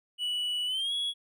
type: tone with pitch glide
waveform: triangle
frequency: 2949 to 3349 Hz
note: F#7 to G#7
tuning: -6 to +14 cents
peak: -27 dBFS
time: 0.18-1.14 s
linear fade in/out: 50 ms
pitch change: +220 cents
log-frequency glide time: 0.66-0.93 s
effects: none